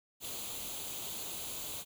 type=noise with comb filter; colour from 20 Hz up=white; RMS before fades=-41 dBFS; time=0.2-1.85 s; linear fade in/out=50 ms; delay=0.28 ms; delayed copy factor=+0.65; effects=none